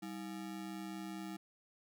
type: ring-modulated tone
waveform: square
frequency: 257.1 Hz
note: C4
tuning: 30 cents flat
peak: -40 dBFS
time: 0.02-1.37 s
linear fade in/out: 10 ms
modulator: 62.4 Hz
effects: none